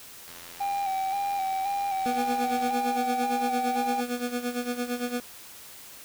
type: click train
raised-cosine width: 0.2 ms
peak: -27 dBFS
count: 209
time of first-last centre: 0.28-2.707 s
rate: 85.7 Hz
type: tone with vibrato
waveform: triangle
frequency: 784 Hz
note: G5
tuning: in tune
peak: -24 dBFS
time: 0.6-4.01 s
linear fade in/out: 10 ms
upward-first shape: square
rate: 1.9 Hz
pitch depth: 33 cents each way
type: tone with tremolo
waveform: 25% pulse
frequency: 244.1 Hz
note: B3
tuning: 20 cents flat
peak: -22 dBFS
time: 2.06-5.2 s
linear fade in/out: 0 ms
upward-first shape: sine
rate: 8.8 Hz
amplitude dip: 75%
effects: white hiss -46 dBFS RMS until 6.04 s